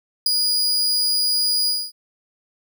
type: tone with ADSR envelope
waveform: 40% pulse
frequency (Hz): 4899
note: D#8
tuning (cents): -28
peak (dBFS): -10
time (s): 0.26-1.92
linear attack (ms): 4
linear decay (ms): 7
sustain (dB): -6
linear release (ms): 240
effects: none